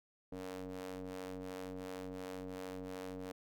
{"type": "ring-modulated tone", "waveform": "sawtooth", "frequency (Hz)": 93.1, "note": "F#2", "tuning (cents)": 11, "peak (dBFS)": -36, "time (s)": [0.32, 3.32], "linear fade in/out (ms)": 5, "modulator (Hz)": 371, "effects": []}